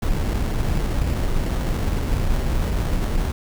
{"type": "noise with sample-and-hold", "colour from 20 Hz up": "brown", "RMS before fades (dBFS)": -21, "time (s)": [0.02, 3.32], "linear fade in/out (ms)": 5, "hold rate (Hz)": 2450, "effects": []}